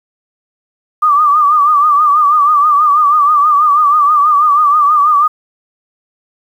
sine tone with vibrato, 1187 Hz, D6, 18 cents sharp, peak -6 dBFS, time 1.02-5.28 s, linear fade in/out 10 ms, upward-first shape triangle, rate 6.2 Hz, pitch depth 96 cents each way, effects 7-bit

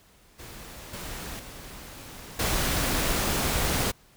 pink noise with level steps, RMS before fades -43 / -37 / -43 / -26 dBFS, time 0.38-3.92 s, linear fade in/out 20 ms, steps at 0.93 / 1.39 / 2.39 s, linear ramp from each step 5 ms, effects pink hiss -58 dBFS RMS until 4.16 s

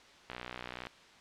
click train, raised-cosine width 0.3 ms, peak -24 dBFS, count 36, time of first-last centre 0.3-0.869 s, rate 61.5 Hz, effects white hiss -57 dBFS RMS until 1.2 s + low-pass 4000 Hz 12 dB/octave

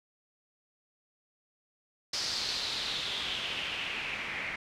white noise with low-pass filter sweep, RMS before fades -35 dBFS, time 2.13-4.56 s, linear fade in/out 5 ms, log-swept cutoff 5000 to 2100 Hz, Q 3.9, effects none

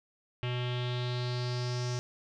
square tone with low-pass filter sweep, 123.47 Hz, B2, in tune, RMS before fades -33 dBFS, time 0.43-1.99 s, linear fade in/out 0 ms, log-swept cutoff 2900 to 5900 Hz, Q 4.3, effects none

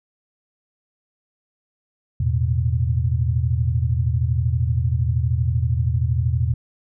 sine chord, E suspended fourth, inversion none, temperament equal with one note detuned, 82.41 / 110.7 / 123.47 Hz, E2 / A2 / B2, 0 / +11 / 0 cents, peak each -21 / -23 / -21 dBFS, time 2.2-6.54 s, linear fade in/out 5 ms, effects none

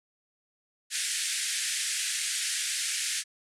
white band-pass noise, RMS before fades -31 dBFS, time 0.9-3.24 s, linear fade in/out 50 ms, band 1600 to 10000 Hz, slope 48 dB/octave, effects none

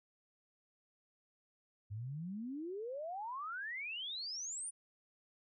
sine exponential sweep, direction up, 98 to 9660 Hz, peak -40 dBFS, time 1.9-4.71 s, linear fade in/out 20 ms, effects none

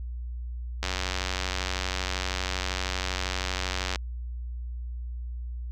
click train, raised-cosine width 0.2 ms, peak -11 dBFS, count 291, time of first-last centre 0.83-3.958 s, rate 92.7 Hz, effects added 60 Hz sine -32 dBFS peak until 5.71 s

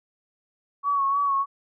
sine tone with vibrato, 1118 Hz, C#6, 14 cents sharp, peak -20 dBFS, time 0.83-1.46 s, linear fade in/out 50 ms, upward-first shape sine, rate 3.3 Hz, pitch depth 38 cents each way, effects none

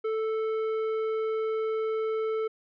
triangle tone with tanh clipping, 440 Hz, A4, in tune, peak -28 dBFS, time 0.04-2.48 s, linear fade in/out 10 ms, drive 14 dB, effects none

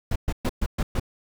brown noise bursts, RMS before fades -23 dBFS, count 6, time 0.11-0.998 s, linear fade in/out 5 ms, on 48 ms, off 120 ms, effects none

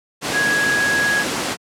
sine tone in noise, 1661.2 Hz, G#6, in tune, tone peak -16 dBFS, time 0.32-1.25 s, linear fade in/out 50 ms, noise pink, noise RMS -21 dBFS, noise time 0.21-1.57 s, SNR +2 dB, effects high-pass 200 Hz 12 dB/octave + low-pass 9000 Hz 12 dB/octave

